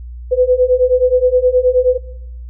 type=beating tone pair; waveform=sine; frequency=497.9 / 507.4 Hz; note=B4 / B4; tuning=+14 / +47 cents; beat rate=9.5 Hz; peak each=-12 dBFS; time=0.31-1.98 s; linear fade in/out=20 ms; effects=noise-tail reverb RT60 0.8 s tail -19 dB re dry + added 60 Hz sine -27 dBFS peak until 2.49 s